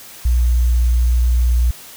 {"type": "tone with sample-and-hold", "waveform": "sine", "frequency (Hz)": 60.3, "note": "B1", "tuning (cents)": -41, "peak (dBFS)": -11, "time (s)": [0.25, 1.71], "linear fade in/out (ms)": 5, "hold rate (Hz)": 6300, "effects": ["white hiss -38 dBFS RMS until 1.96 s"]}